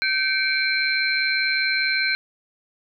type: tone cluster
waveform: sine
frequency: 1549 / 2182 / 2327 / 4124 Hz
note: G6 / C#7 / D7 / C8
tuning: -21 / -28 / -17 / -26 cents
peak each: -23 / -30 / -24 / -25 dBFS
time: 0.02-2.15 s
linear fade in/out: 0 ms
effects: none